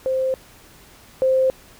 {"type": "tone pair in turn", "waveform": "sine", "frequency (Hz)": [523.3, 523.3], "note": ["C5", "C5"], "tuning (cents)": [0, 0], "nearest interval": "unison", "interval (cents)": 0, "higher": "neither", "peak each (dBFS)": [-18, -14], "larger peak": "second", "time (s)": [[0.06, 0.34], [1.22, 1.5]], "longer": "neither", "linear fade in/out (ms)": 0, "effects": ["pink hiss -48 dBFS RMS until 1.79 s"]}